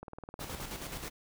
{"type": "click train", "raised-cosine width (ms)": 1, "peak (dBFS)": -29, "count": 12, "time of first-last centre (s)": [0.03, 0.6], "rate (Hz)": 19.3}
{"type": "noise with tremolo", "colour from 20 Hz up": "pink", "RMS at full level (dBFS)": -40, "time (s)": [0.39, 1.1], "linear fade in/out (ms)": 20, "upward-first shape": "square", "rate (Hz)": 9.4, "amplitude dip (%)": 45}
{"effects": []}